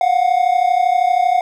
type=tone pair together; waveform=triangle; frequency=707.3 / 740 Hz; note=F5 / F#5; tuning=+22 / 0 cents; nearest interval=minor second; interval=78 cents; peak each=-13 dBFS; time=0.01-1.41 s; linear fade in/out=2 ms; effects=none